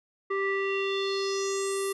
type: tone with low-pass filter sweep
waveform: square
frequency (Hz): 391.7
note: G4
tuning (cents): -1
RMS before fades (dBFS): -29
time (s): 0.3-1.93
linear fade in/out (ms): 10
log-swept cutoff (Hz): 1600 to 11000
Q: 4.4
effects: none